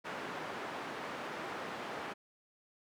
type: band-pass noise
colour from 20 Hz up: white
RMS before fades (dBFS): -42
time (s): 0.04-2.14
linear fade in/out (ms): 20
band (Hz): 190 to 1400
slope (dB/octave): 12
effects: none